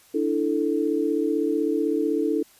sine chord, D suspended second, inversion none, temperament equal, 293.7 / 329.6 / 440 Hz, D4 / E4 / A4, 0 / 0 / 0 cents, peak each -25 dBFS, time 0.14-2.43 s, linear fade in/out 10 ms, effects white hiss -55 dBFS RMS until 2.59 s + resampled to 32000 Hz

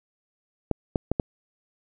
clicks, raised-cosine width 2 ms, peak -9 dBFS, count 4, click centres 0.713 / 0.958 / 1.116 / 1.198 s, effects none

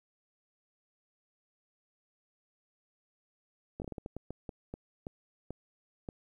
slowing click train, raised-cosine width 2 ms, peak -26 dBFS, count 14, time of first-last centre 3.8-6.088 s, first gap 19 ms, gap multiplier 1.33, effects 11-bit

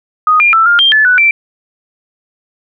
sine tone with pitch steps, 1245 / 2402 / 1328 / 1407 / 3183 / 1734 / 1485 / 2342 Hz, D#6 / D7 / E6 / F6 / G7 / A6 / F#6 / D7, +1 / +38 / +12 / +12 / +26 / -26 / +6 / -5 cents, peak -5 dBFS, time 0.27-1.31 s, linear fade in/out 2 ms, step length 130 ms, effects none

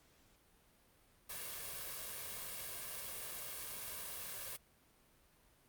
white noise with comb filter, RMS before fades -45 dBFS, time 1.29-4.57 s, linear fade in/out 10 ms, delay 1.8 ms, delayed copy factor +0.55, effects pink hiss -69 dBFS RMS until 5.68 s + Opus 48 kbps

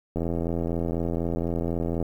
click train, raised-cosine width 2 ms, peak -15 dBFS, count 158, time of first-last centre 0.16-2.027 s, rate 84.1 Hz, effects 9-bit

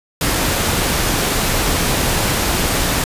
pink noise, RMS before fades -17 dBFS, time 0.21-3.04 s, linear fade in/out 2 ms, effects resampled to 32000 Hz

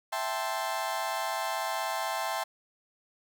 35% pulse chord, A minor seventh, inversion second, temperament equal, 659.3 / 784 / 880 / 1046.5 Hz, E5 / G5 / A5 / C6, 0 / 0 / 0 / 0 cents, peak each -34 dBFS, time 0.12-2.44 s, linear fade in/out 10 ms, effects none

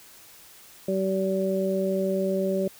harmonic tone, 191.2 Hz, G3, 43 cents flat, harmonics 1 / 2 / 3, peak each -27 / -27 / -27 dBFS, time 0.88-2.68 s, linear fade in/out 5 ms, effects white hiss -50 dBFS RMS until 2.79 s

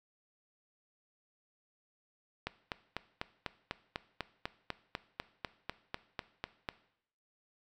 click train, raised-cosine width 0.3 ms, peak -19 dBFS, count 18, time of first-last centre 2.47-6.688 s, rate 4.03 Hz, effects noise-tail reverb RT60 0.7 s tail -17 dB re dry

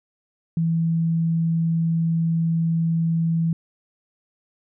sine tone, 164.81 Hz, E3, in tune, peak -18 dBFS, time 0.57-3.53 s, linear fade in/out 2 ms, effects none

